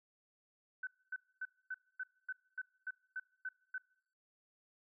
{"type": "tone bursts", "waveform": "sine", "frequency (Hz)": 1516, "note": "F#6", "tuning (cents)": 42, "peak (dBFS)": -38, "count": 11, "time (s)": [0.83, 3.781], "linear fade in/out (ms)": 5, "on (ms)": 41, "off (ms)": 250, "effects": ["noise-tail reverb RT60 0.8 s tail -25 dB re dry"]}